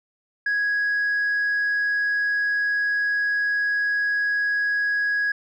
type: tone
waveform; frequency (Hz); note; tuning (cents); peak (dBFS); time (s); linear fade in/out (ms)
sine; 1661.2; G#6; 0; -18; 0.46-5.32; 5
effects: tanh soft clip ceiling -18 dBFS